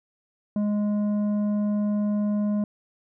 triangle tone with tanh clipping, 207.7 Hz, G#3, in tune, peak -23 dBFS, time 0.56-2.64 s, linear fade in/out 2 ms, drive 12 dB, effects none

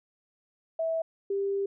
sine tone pair in turn, 652 / 396 Hz, E5 / G4, -19 / +18 cents, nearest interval major sixth, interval 863 cents, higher first, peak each -26 dBFS, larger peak neither, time 0.79-1.02 / 1.3-1.66 s, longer second, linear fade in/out 5 ms, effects none

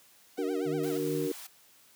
sawtooth tone with vibrato, 698.5 Hz, F5, in tune, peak -39 dBFS, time 0.37-0.98 s, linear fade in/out 10 ms, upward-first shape sine, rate 8.4 Hz, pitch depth 200 cents each way
sine chord, D augmented, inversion none, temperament equal with one note detuned, 293.7 / 374.1 / 466.2 Hz, D4 / F#4 / A#4, 0 / +19 / 0 cents, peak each -33 dBFS, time 0.38-1.32 s, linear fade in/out 5 ms
sine tone with tremolo, 154.4 Hz, D#3, 13 cents flat, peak -34 dBFS, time 0.65-1.28 s, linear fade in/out 20 ms, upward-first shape triangle, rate 2.5 Hz, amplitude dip 65%
white high-pass noise, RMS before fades -45 dBFS, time 0.83-1.47 s, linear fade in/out 5 ms, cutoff 620 Hz, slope 48 dB/octave
effects white hiss -60 dBFS RMS until 1.95 s + high-pass 100 Hz 12 dB/octave

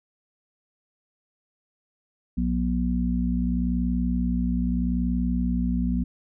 harmonic tone, 60.8 Hz, B1, 26 cents flat, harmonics 1 / 3 / 4, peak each -26 / -26 / -26 dBFS, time 2.37-6.04 s, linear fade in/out 10 ms, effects none

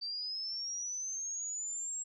sine linear sweep, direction up, 4616 to 7640 Hz, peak -36 dBFS, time 0.01-2.04 s, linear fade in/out 20 ms, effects none

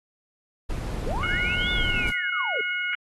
brown noise, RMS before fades -29 dBFS, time 0.69-2.11 s, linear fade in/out 10 ms
sine linear two-way sweep, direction up then down, 392 to 3576 to 392 Hz, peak -29 dBFS, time 1.06-2.61 s, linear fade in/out 2 ms, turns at 1.71 s
harmonic tone, 724 Hz, F#5, 38 cents flat, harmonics 2 / 3 / 4, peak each -28 / -28 / -35 dBFS, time 1.23-2.95 s, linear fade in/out 2 ms
white noise with exponential decay, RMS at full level -39 dBFS, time 2.08-2.22 s, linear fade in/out 1 ms, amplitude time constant 30 ms
effects AAC 32 kbps

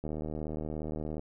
click train, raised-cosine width 2 ms, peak -24 dBFS, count 90, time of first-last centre 0.04-1.194 s, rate 77.1 Hz, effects none

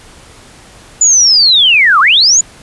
sine linear two-way sweep, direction down then up, 7040 to 1061 to 7040 Hz, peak -4 dBFS, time 1.01-2.41 s, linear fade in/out 5 ms, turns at 2 s, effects pink hiss -38 dBFS RMS until 2.62 s + resampled to 24000 Hz

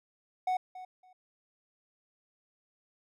triangle tone with echo, 740 Hz, F#5, in tune, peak -25 dBFS, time 0.47-0.57 s, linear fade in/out 5 ms, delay 280 ms, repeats 2, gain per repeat -15 dB, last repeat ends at 1.13 s, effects none

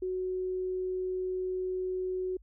sine tone, 370 Hz, F#4, in tune, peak -30 dBFS, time 0.02-2.37 s, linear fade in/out 5 ms, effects added 50 Hz sine -54 dBFS peak until 2.42 s

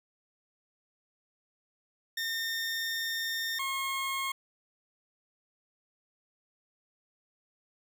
20% pulse tone pair in turn, 1821 / 1080.7 Hz, A#6 / C#6, -41 / -44 cents, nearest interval major sixth, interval 903 cents, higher first, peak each -26 dBFS, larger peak neither, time 2.17-3.59 / 3.59-4.32 s, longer first, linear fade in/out 5 ms, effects none

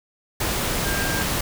sine tone in noise, 1597 Hz, G6, 32 cents sharp, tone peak -28 dBFS, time 0.85-1.23 s, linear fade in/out 5 ms, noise pink, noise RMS -24 dBFS, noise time 0.4-1.41 s, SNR -7 dB, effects none

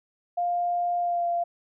sine tone with pitch glide, 702 to 691.1 Hz, F5 to F5, +9 to -18 cents, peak -23 dBFS, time 0.37-1.44 s, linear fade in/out 10 ms, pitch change -27 cents, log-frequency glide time 1-1.26 s, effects none

